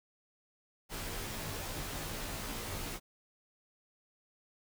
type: noise with comb filter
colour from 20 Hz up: pink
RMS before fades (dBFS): -40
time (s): 0.89-3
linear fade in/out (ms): 50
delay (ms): 16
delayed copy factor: -0.85
effects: none

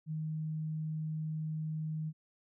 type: tone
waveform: sine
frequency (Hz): 156.3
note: D#3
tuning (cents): +8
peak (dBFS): -34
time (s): 0.06-2.13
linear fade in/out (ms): 50
effects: none

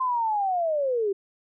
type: linear sweep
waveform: sine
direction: down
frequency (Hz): 1046.5 to 380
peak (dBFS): -22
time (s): 0-1.13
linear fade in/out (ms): 10
effects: none

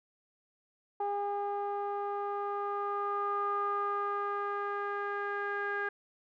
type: tone with low-pass filter sweep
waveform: sawtooth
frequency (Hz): 405.9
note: G#4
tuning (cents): -40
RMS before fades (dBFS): -34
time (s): 1-5.89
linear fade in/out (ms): 5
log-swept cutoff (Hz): 910 to 1600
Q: 6.9
effects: none

